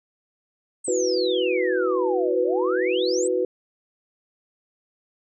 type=exponential two-way sweep; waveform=sine; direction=down then up; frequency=8520 to 477.7 to 8520 Hz; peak=-28 dBFS; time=0.84-3.28 s; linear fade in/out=10 ms; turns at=2.41 s
type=chord; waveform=sine; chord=E suspended second; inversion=none; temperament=just; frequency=329.6 / 370.8 / 494.4 Hz; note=E4 / F#4 / B4; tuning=0 / +4 / +2 cents; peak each=-29 / -23 / -23 dBFS; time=0.88-3.45 s; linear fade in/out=2 ms
effects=none